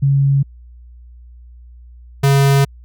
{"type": "tone pair in turn", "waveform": ["sine", "square"], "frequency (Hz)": [138.59, 138.59], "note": ["C#3", "C#3"], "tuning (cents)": [0, 0], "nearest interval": "unison", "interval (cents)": 0, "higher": "neither", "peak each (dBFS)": -10, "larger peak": "neither", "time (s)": [[0.02, 0.43], [2.23, 2.65]], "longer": "second", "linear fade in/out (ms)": 10, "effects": ["added 60 Hz sine -37 dBFS peak until 2.84 s"]}